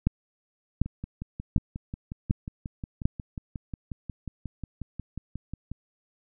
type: two click trains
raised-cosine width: 5 ms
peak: -22 / -9 dBFS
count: 28 / 5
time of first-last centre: 0.86-5.716 / 0.07-3.055 s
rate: 5.56 / 1.34 Hz
effects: none

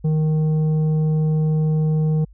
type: tone with tanh clipping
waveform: triangle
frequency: 155.56 Hz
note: D#3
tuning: in tune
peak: -17 dBFS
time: 0.04-2.25 s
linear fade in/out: 10 ms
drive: 11 dB
effects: added 50 Hz sine -43 dBFS peak until 2.33 s

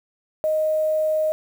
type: tone with quantisation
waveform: sine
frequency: 622 Hz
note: D#5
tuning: 1 cent flat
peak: -18 dBFS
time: 0.44-1.32 s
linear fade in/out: 0 ms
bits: 7
effects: none

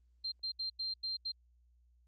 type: tone bursts at uneven times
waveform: sine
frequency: 4165 Hz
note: C8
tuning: 9 cents flat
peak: -35 dBFS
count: 6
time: 0.24-0.32 / 0.43-0.52 / 0.59-0.7 / 0.79-0.94 / 1.03-1.17 / 1.25-1.32 s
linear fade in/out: 10 ms
effects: added 60 Hz sine -65 dBFS peak until 2.07 s + Opus 32 kbps

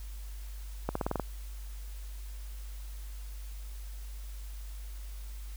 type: accelerating click train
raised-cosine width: 1 ms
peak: -16 dBFS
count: 7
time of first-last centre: 0.89-1.197 s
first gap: 64 ms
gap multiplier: 0.91
effects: added 50 Hz sine -39 dBFS peak until 5.56 s + white hiss -55 dBFS RMS until 5.56 s

